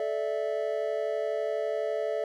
triangle chord, A suspended fourth, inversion none, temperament equal with one note detuned, 434.9 / 587.3 / 659.3 Hz, A4 / D5 / E5, -20 / 0 / 0 cents, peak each -30 dBFS, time 0-2.24 s, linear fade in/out 2 ms, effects none

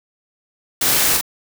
white noise with echo, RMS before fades -18 dBFS, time 0.81-1.17 s, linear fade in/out 5 ms, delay 42 ms, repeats 1, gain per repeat -2 dB, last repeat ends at 1.212 s, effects none

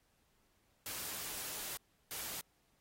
white noise bursts at uneven times, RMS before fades -43 dBFS, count 2, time 0.86-1.77 / 2.11-2.41 s, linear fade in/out 0 ms, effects pink hiss -75 dBFS RMS until 2.8 s + AAC 48 kbps

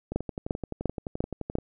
two click trains, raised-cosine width 2 ms, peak -12 / -19 dBFS, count 5 / 18, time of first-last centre 0.16-1.554 / 0.12-1.586 s, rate 2.87 / 11.6 Hz, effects none

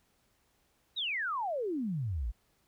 sine exponential sweep, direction down, 3963 to 48.92 Hz, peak -31 dBFS, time 0.96-2.32 s, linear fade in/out 20 ms, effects pink hiss -72 dBFS RMS until 2.67 s

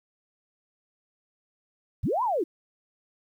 sine linear two-way sweep, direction up then down, 47.03 to 1041 to 290.2 Hz, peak -23 dBFS, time 2.03-2.44 s, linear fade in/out 10 ms, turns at 2.23 s, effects 10-bit

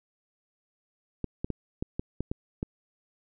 clicks, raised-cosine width 3 ms, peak -17 dBFS, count 8, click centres 1.243 / 1.445 / 1.503 / 1.825 / 1.995 / 2.206 / 2.315 / 2.629 s, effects none

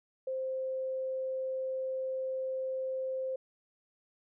sine tone, 523.3 Hz, C5, in tune, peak -32 dBFS, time 0.27-3.36 s, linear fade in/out 5 ms, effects none

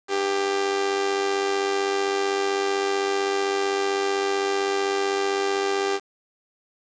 sawtooth tone with amplitude modulation, 395.4 Hz, G4, 15 cents sharp, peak -15 dBFS, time 0.08-6 s, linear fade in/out 50 ms, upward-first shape sine, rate 95.7 Hz, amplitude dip 60%, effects resampled to 16000 Hz + 7-bit

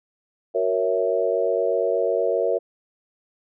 sine chord, F# dominant seventh, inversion none, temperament equal, 370 / 466.2 / 554.4 / 659.3 Hz, F#4 / A#4 / C#5 / E5, 0 / 0 / 0 / 0 cents, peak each -27 / -23 / -24 / -25 dBFS, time 0.54-2.59 s, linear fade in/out 20 ms, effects none

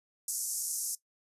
white band-pass noise, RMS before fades -35 dBFS, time 0.28-0.95 s, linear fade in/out 2 ms, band 5600 to 12000 Hz, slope 48 dB/octave, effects noise-tail reverb RT60 0.1 s tail -17 dB re dry + resampled to 32000 Hz

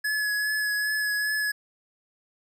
square tone with vibrato, 1698 Hz, G#6, 38 cents sharp, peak -25 dBFS, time 0.04-1.52 s, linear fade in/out 10 ms, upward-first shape triangle, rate 2.5 Hz, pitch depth 21 cents each way, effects none

